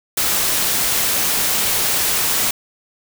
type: noise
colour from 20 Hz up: white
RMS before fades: -18 dBFS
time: 0.17-2.51 s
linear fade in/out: 5 ms
effects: none